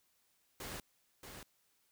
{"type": "noise with echo", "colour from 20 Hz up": "pink", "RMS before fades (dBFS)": -45, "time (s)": [0.6, 0.8], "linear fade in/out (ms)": 2, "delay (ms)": 630, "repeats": 1, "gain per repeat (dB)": -6, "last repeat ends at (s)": 1.43, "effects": ["white hiss -75 dBFS RMS until 1.91 s"]}